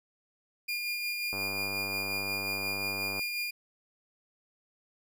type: tone with tremolo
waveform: 30% pulse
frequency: 2417 Hz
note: D7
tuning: 49 cents sharp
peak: -28 dBFS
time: 0.68-3.51 s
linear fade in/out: 10 ms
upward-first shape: sine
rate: 5.6 Hz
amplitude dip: 30%
type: click train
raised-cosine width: 1 ms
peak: -26 dBFS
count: 184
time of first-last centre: 1.33-3.194 s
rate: 98.2 Hz
effects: none